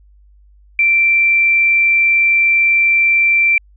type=tone; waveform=sine; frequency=2349 Hz; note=D7; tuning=in tune; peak=-9 dBFS; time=0.79-3.58 s; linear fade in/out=2 ms; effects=added 50 Hz sine -44 dBFS peak until 3.76 s